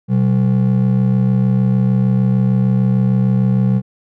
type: ring-modulated tone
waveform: triangle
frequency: 157.6 Hz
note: D#3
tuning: 23 cents sharp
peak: -6 dBFS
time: 0.08-3.82 s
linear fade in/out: 50 ms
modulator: 33.3 Hz
effects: none